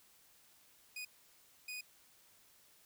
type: tone bursts at uneven times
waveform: sawtooth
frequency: 2482 Hz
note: D#7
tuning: 5 cents flat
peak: -39 dBFS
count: 2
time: 0.96-1.05 / 1.68-1.81 s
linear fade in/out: 5 ms
effects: white hiss -66 dBFS RMS until 2.85 s